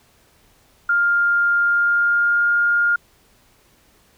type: tone with pitch glide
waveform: sine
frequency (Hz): 1403 to 1413.6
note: F6 to F6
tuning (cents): +8 to +21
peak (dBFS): -14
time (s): 0.89-2.96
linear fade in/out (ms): 5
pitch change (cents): +13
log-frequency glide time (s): 1.6-2.49
effects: pink hiss -56 dBFS RMS until 4.17 s